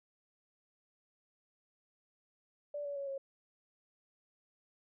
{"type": "tone with pitch steps", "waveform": "sine", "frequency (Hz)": [583, 570.3, 558, 545.8], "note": ["D5", "C#5", "C#5", "C#5"], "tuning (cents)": [-13, 49, 11, -27], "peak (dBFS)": -37, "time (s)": [2.74, 3.18], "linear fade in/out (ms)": 5, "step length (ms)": 110, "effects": []}